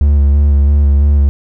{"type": "tone with vibrato", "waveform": "triangle", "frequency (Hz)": 71.4, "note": "D2", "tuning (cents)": -48, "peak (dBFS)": -4, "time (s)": [0.01, 1.29], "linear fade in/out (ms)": 0, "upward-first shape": "square", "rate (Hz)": 3, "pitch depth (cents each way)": 23, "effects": []}